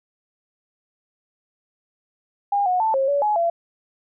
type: tone with pitch steps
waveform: sine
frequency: 808 / 729 / 883 / 538 / 569 / 842 / 679 Hz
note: G#5 / F#5 / A5 / C5 / C#5 / G#5 / F5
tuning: -48 / -26 / +6 / +48 / +45 / +24 / -49 cents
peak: -17 dBFS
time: 2.52-3.5 s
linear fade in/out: 5 ms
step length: 140 ms
effects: none